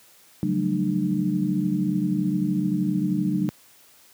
sine tone cluster, 141.9 / 176 / 189 / 219.1 / 301.7 Hz, C#3 / F3 / F#3 / A3 / D4, +41 / +14 / +37 / -7 / +47 cents, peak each -30 / -31 / -24 / -29 / -26 dBFS, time 0.43-3.49 s, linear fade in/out 0 ms, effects white hiss -54 dBFS RMS until 4.13 s + high-pass 80 Hz 12 dB/octave

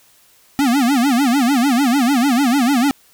square tone with vibrato, 259.8 Hz, C4, 12 cents flat, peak -13 dBFS, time 0.59-2.91 s, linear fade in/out 0 ms, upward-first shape sine, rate 6.7 Hz, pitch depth 200 cents each way, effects white hiss -52 dBFS RMS until 3.13 s

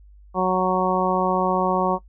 harmonic tone, 185 Hz, F#3, in tune, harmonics 1 / 2 / 3 / 4 / 5 / 6, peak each -25 / -25 / -25 / -25 / -25 / -25 dBFS, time 0.34-1.99 s, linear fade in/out 50 ms, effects noise-tail reverb RT60 0.1 s tail -20 dB re dry + added 50 Hz sine -45 dBFS peak until 2.08 s

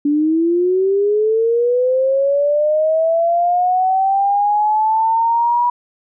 sine linear sweep, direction up, 286.6 to 973 Hz, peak -12 dBFS, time 0.05-5.7 s, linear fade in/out 5 ms, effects none

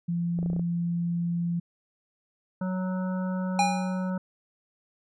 sine tone, 171.5 Hz, F3, 31 cents flat, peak -25 dBFS, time 0.08-1.6 s, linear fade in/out 10 ms
clicks, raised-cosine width 2 ms, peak -24 dBFS, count 7, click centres 0.389 / 0.429 / 0.461 / 0.501 / 0.532 / 0.564 / 0.595 s
harmonic tone, 185.4 Hz, F#3, 4 cents sharp, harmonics 1 / 3 / 5 / 7 / 8, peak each -27 / -37 / -41 / -44 / -45 dBFS, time 2.61-4.18 s, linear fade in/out 5 ms
square tone with exponential decay, 813 Hz, G#5, 37 cents flat, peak -19 dBFS, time 3.59-4.1 s, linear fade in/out 2 ms, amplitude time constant 110 ms
effects resampled to 22050 Hz

